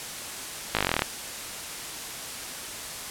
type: slowing click train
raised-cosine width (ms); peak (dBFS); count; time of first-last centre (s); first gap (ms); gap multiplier
0.3; -6; 13; 0.75-1.02; 18; 1.04
effects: white hiss -36 dBFS RMS until 3.1 s + low-pass 11000 Hz 12 dB/octave